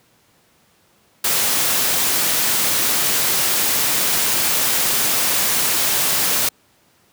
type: noise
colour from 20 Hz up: white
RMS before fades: -18 dBFS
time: 1.24-6.49 s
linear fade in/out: 5 ms
effects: pink hiss -57 dBFS RMS until 7.12 s + high-pass 100 Hz 12 dB/octave